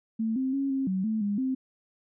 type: tone with pitch steps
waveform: sine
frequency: 223.1 / 262.5 / 274.6 / 268.4 / 188.6 / 219.1 / 203.6 / 261.4 Hz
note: A3 / C4 / C#4 / C4 / F#3 / A3 / G#3 / C4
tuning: +24 / +6 / -16 / +44 / +33 / -7 / -34 / -1 cents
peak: -25 dBFS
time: 0.19-1.55 s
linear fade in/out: 10 ms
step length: 170 ms
effects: none